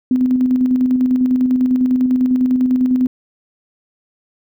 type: tone with tremolo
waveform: sine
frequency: 254.1 Hz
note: B3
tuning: 49 cents sharp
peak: -10 dBFS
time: 0.11-3.07 s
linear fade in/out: 2 ms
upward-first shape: square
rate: 10 Hz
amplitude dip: 35%
effects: none

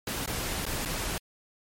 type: noise with dropouts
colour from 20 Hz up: pink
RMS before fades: -32 dBFS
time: 0.07-1.18 s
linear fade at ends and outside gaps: 2 ms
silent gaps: 0.26-0.275 / 0.654-0.664 / 0.851-0.857 s
effects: MP3 64 kbps

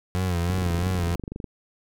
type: tone with vibrato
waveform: 30% pulse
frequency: 89 Hz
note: F2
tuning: 33 cents sharp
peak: -20 dBFS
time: 0.15-1.15 s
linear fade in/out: 0 ms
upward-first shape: sine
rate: 3 Hz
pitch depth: 82 cents each way
type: click train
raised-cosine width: 3 ms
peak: -20 dBFS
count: 24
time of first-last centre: 0.5-1.443 s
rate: 24.4 Hz
effects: none

